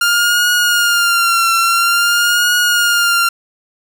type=tone with vibrato; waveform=sawtooth; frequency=1400 Hz; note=F6; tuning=4 cents sharp; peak=-7 dBFS; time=0.01-3.29 s; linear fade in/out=5 ms; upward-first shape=triangle; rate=0.49 Hz; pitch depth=60 cents each way; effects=none